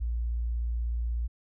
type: tone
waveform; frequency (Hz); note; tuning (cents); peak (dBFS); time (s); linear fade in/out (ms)
sine; 58.27; A#1; 0; -27; 0-1.28; 20
effects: none